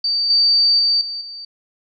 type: tone with level steps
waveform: sine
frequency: 4618 Hz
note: D8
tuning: 30 cents flat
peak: -16 / -11 / -13 / -24 / -30 dBFS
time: 0.04-1.45 s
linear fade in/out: 5 ms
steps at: 0.3 / 0.79 / 1.01 / 1.21 s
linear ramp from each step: 2 ms
effects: none